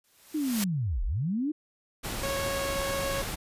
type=noise with exponential growth; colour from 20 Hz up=white; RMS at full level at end=-29 dBFS; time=0.04-0.64 s; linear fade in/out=2 ms; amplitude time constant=130 ms
type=linear two-way sweep; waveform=sine; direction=down then up; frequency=316.8 to 30.87 to 316.8 Hz; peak=-26 dBFS; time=0.34-1.52 s; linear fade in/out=10 ms; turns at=1.04 s
type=noise; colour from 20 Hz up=pink; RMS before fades=-34 dBFS; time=2.03-3.36 s; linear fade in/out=20 ms
type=tone; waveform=sawtooth; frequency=551 Hz; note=C#5; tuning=11 cents flat; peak=-26 dBFS; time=2.23-3.22 s; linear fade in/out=5 ms
effects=resampled to 32000 Hz